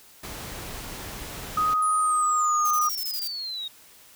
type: noise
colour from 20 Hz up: pink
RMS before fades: -37 dBFS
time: 0.23-1.74 s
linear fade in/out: 5 ms
type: tone with pitch glide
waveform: sine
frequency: 1251 to 1224.5 Hz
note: D#6 to D#6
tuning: +9 to -28 cents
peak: -20 dBFS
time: 1.57-2.89 s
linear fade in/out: 5 ms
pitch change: -37 cents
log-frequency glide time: 2.01-2.47 s
type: exponential sweep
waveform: sine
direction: down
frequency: 9956 to 3729 Hz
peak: -30 dBFS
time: 1.82-3.68 s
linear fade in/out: 5 ms
type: noise bursts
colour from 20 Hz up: violet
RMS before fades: -32 dBFS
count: 8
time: 2.65-3.276 s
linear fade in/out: 2 ms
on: 59 ms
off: 22 ms
effects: white hiss -52 dBFS RMS until 4.15 s